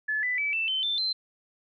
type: tone with pitch steps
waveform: sine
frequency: 1724 / 1991.8 / 2301 / 2659 / 3072 / 3549 / 4100 Hz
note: A6 / B6 / D7 / E7 / G7 / A7 / C8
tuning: -36 / +14 / -36 / +14 / -36 / +14 / -36 cents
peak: -25 dBFS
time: 0.08-1.13 s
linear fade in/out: 10 ms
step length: 150 ms
effects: none